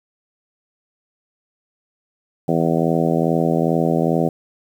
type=harmonic tone; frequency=82.41 Hz; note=E2; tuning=in tune; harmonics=2 / 3 / 4 / 5 / 6 / 7 / 8 / 9; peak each=-20 / -22 / -23 / -24 / -25 / -25 / -26 / -27 dBFS; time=2.48-4.29 s; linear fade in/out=5 ms; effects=8-bit

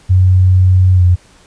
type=tone with pitch glide; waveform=sine; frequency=92.5 to 89.25 Hz; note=F#2 to F2; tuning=0 to +38 cents; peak=-5 dBFS; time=0.09-1.16 s; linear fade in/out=20 ms; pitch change=-62 cents; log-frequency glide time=0.94-1.04 s; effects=pink hiss -46 dBFS RMS until 1.46 s + resampled to 22050 Hz

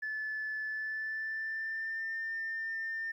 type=tone with pitch glide; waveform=sine; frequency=1736 to 1801.4 Hz; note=A6 to A6; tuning=-24 to +40 cents; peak=-33 dBFS; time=0.02-3.12 s; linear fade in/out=10 ms; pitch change=+64 cents; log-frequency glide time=0.65-2.09 s; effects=tanh soft clip ceiling -30 dBFS + 12-bit

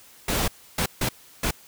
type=noise bursts at uneven times; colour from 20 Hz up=pink; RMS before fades=-24 dBFS; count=4; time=0.28-0.48 / 0.78-0.86 / 1.01-1.09 / 1.43-1.51 s; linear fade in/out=5 ms; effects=white hiss -51 dBFS RMS until 1.67 s

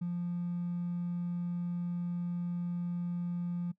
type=tone with hard clipping; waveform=triangle; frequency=174.61 Hz; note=F3; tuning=in tune; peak=-32 dBFS; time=0.01-3.72 s; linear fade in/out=10 ms; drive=3 dB; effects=noise-tail reverb RT60 0.1 s tail -21 dB re dry

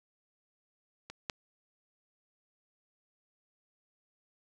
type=clicks; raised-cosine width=0.2 ms; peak=-26 / -16 dBFS; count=2; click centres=1.1 / 1.298 s; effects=none

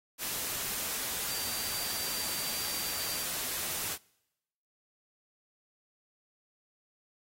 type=tone in noise; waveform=sine; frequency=4699 Hz; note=D8; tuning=in tune; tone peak=-41 dBFS; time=1.26-3.26 s; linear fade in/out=50 ms; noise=white; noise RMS=-35 dBFS; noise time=0.18-3.98 s; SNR=-9 dB; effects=noise-tail reverb RT60 0.9 s tail -25 dB re dry + AAC 48 kbps

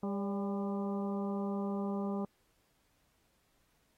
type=harmonic tone with a mistuned harmonic; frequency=200 Hz; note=G3; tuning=35 cents sharp; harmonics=1 / 2 / 3 / 4 / 5 / 6; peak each=-34 / -40 / -44 / -46 / -48 / -50 dBFS; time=0.03-2.25 s; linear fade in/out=2 ms; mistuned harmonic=3; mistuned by=-48 cents; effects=pink hiss -74 dBFS RMS until 3.97 s + AAC 48 kbps

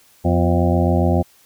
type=harmonic tone with a mistuned harmonic; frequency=87.31 Hz; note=F2; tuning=in tune; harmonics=1 / 2 / 3 / 4 / 6 / 7 / 8 / 9; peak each=-17 / -20 / -22 / -23 / -25 / -25 / -26 / -27 dBFS; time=0.24-1.23 s; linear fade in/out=20 ms; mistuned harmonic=3; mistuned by=-74 cents; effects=white hiss -53 dBFS RMS until 1.45 s

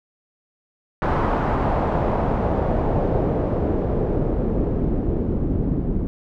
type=noise with low-pass filter sweep; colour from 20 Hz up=pink; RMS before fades=-21 dBFS; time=1.02-6.07 s; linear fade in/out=0 ms; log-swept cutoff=1100 to 270 Hz; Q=1.4; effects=none

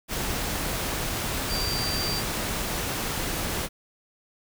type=tone in noise; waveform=sine; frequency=4699 Hz; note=D8; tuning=in tune; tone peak=-29 dBFS; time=1.48-2.23 s; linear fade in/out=50 ms; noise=pink; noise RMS=-29 dBFS; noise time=0.08-3.69 s; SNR=-3 dB; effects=none

